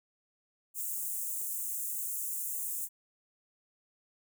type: high-pass noise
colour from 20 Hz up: white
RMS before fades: -36 dBFS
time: 0.74-2.89 s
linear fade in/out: 50 ms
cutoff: 7000 Hz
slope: 48 dB/octave
effects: none